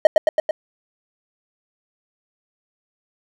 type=tone with echo; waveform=triangle; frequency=622.3 Hz; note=D#5; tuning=in tune; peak=-3 dBFS; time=0.05-0.07 s; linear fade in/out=2 ms; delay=110 ms; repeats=4; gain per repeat=-3 dB; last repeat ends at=0.51 s; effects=none